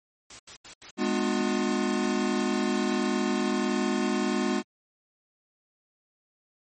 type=noise bursts; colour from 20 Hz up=white; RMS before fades=-43 dBFS; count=16; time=0.3-2.973 s; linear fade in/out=5 ms; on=93 ms; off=79 ms
type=chord; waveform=square; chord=G# diminished seventh; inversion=none; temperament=just; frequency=207.7 / 249.2 / 299 / 358.8 Hz; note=G#3 / B3 / D4 / F4; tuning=0 / +16 / +31 / +47 cents; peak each=-30 / -30 / -33 / -31 dBFS; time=0.97-4.63 s; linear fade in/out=50 ms
effects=MP3 32 kbps